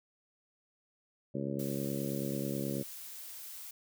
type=harmonic tone; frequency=69.3 Hz; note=C#2; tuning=in tune; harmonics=2 / 3 / 4 / 5 / 6 / 7 / 8; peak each=-39 / -38 / -40 / -41 / -45 / -45 / -43 dBFS; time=1.34-2.83 s; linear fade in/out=10 ms
type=noise; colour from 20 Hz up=blue; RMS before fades=-46 dBFS; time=1.59-3.71 s; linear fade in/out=5 ms
effects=none